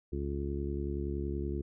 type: harmonic tone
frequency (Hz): 70.6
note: C#2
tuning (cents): +32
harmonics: 1 / 2 / 3 / 4 / 5 / 6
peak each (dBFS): -35 / -41 / -42 / -43 / -38 / -45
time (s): 0.12-1.62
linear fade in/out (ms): 10
effects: none